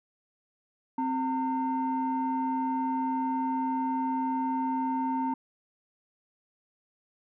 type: tone pair together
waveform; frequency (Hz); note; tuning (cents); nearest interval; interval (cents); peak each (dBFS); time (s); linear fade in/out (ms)
sine; 261.9 / 910.9; C4 / A#5; +2 / -40; octave + minor seventh; 2158; -28; 0.98-5.34; 5
effects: tanh soft clip ceiling -21 dBFS